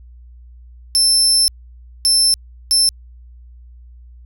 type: tone bursts at uneven times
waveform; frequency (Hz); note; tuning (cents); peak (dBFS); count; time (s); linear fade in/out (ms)
30% pulse; 5310; E8; +12; -7; 3; 0.95-1.48 / 2.05-2.34 / 2.71-2.89; 0
effects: added 60 Hz sine -38 dBFS peak until 4.25 s